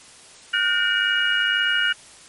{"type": "tone cluster", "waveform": "sine", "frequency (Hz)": [1432, 1534, 1817, 2317, 2885], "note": ["F6", "G6", "A#6", "D7", "F#7"], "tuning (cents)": [43, -38, -45, -24, -44], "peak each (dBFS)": [-22, -24, -29, -31, -22], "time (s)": [0.53, 1.93], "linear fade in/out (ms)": 10, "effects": ["white hiss -46 dBFS RMS until 2.28 s", "MP3 48 kbps"]}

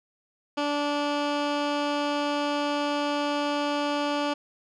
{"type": "tone with low-pass filter", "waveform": "15% pulse", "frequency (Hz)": 290.8, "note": "D4", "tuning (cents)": -17, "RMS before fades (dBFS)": -27, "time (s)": [0.57, 4.34], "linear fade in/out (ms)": 10, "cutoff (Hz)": 4300, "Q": 1.1, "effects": []}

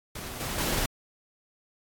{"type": "noise with level steps", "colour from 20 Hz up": "pink", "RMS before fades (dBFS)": [-38, -33, -28], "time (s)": [0.15, 0.86], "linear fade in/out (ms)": 5, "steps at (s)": [0.4, 0.58], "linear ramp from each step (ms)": 5, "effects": ["AAC 64 kbps"]}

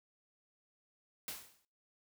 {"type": "noise with exponential decay", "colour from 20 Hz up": "white", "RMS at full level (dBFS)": -40, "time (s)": [1.28, 1.65], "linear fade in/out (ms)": 1, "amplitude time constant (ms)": 80, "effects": ["noise-tail reverb RT60 0.4 s tail -22 dB re dry"]}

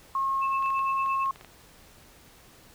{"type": "tone", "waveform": "sine", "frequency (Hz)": 1081, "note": "C#6", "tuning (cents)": -44, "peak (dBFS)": -24, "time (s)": [0.15, 1.31], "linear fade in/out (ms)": 2}
{"type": "tone with tremolo", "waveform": "sine", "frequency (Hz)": 2634, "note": "E7", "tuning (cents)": -2, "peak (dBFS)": -32, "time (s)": [0.41, 1.25], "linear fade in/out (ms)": 20, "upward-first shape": "sine", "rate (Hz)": 8.8, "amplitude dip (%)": 90}
{"type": "clicks", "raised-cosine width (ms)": 0.3, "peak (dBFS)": -30, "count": 9, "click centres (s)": [0.625, 0.66, 0.704, 0.792, 1.061, 1.259, 1.359, 1.411, 1.447]}
{"effects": ["pink hiss -54 dBFS RMS until 2.74 s"]}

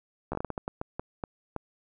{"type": "slowing click train", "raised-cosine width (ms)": 1, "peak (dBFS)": -18, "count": 13, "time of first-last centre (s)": [0.32, 1.563], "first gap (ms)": 13, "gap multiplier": 1.34, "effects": []}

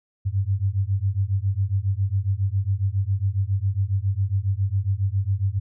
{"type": "beating tone pair", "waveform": "sine", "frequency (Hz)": [94.4, 101.7], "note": ["F#2", "G#2"], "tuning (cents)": [35, -36], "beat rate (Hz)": 7.3, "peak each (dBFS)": -23, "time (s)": [0.25, 5.6], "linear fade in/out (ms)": 20, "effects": []}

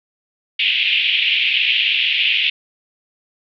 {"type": "band-pass noise", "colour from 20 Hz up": "pink", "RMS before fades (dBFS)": -17, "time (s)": [0.59, 2.5], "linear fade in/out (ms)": 5, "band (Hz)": [2400, 3300], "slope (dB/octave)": 48, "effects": []}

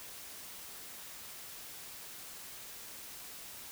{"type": "silence", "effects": ["white hiss -48 dBFS RMS until 3.71 s"]}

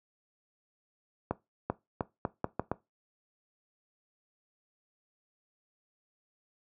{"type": "accelerating click train", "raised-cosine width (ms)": 1, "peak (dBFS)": -15, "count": 7, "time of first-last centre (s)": [1.31, 2.716], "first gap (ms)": 390, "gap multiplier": 0.79, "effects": ["noise-tail reverb RT60 0.2 s tail -18 dB re dry", "high-pass 80 Hz 12 dB/octave"]}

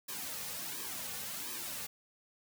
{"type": "noise with flanger", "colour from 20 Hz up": "white", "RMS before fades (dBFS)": -41, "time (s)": [0.08, 1.87], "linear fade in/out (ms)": 10, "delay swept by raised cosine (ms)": [1.4, 3.1], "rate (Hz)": 1.4, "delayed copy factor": -0.7, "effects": []}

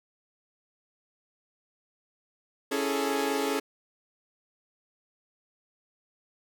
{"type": "chord", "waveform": "sawtooth", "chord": "A major seventh", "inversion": "first", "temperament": "equal", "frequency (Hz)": [277.2, 329.6, 415.3, 440], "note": ["C#4", "E4", "G#4", "A4"], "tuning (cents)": [0, 0, 0, 0], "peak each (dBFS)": [-27, -33, -27, -28], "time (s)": [2.71, 3.6], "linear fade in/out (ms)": 10, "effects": []}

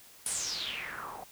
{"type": "noise with low-pass filter sweep", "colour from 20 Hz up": "white", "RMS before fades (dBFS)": -37, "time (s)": [0.26, 1.24], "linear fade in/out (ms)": 2, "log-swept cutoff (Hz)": [10000, 720], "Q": 6.2, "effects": ["white hiss -55 dBFS RMS until 1.31 s"]}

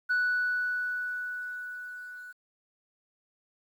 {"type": "tone with level ramp", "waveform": "sine", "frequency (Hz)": 1480, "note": "F#6", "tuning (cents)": 0, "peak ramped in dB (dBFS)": [-21, -42], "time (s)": [0.09, 2.33], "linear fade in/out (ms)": 20, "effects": ["tanh soft clip ceiling -22 dBFS", "10-bit"]}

